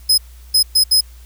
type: tone bursts at uneven times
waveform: sawtooth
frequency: 5080 Hz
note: D#8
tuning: 35 cents sharp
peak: -7 dBFS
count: 4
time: 0.09-0.18 / 0.54-0.63 / 0.75-0.84 / 0.91-1.01 s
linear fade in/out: 10 ms
effects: added 60 Hz sine -37 dBFS peak until 1.25 s + white hiss -50 dBFS RMS until 1.25 s